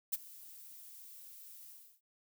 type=noise with ADSR envelope; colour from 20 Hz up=violet; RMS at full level=-32 dBFS; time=0.12-2.01 s; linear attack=16 ms; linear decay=27 ms; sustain=-21 dB; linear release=320 ms; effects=none